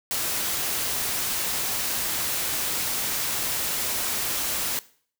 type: noise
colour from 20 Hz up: white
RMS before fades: -27 dBFS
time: 0.11-4.79 s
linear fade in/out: 0 ms
effects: noise-tail reverb RT60 0.5 s tail -19 dB re dry